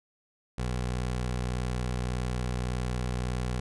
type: tone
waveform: 20% pulse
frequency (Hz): 61.74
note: B1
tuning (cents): 0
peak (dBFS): -24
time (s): 0.58-3.6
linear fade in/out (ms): 5
effects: resampled to 24000 Hz